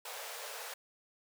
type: high-pass noise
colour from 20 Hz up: pink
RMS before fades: -44 dBFS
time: 0.05-0.74 s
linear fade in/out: 5 ms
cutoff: 440 Hz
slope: 96 dB/octave
effects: none